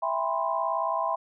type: chord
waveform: sine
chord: C major seventh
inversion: first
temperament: equal with one note detuned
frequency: 659.3 / 799.5 / 987.8 / 1046.5 Hz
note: E5 / G5 / B5 / C6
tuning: 0 / +34 / 0 / 0 cents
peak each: -30 / -32 / -30 / -30 dBFS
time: 0.02-1.16 s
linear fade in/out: 10 ms
effects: none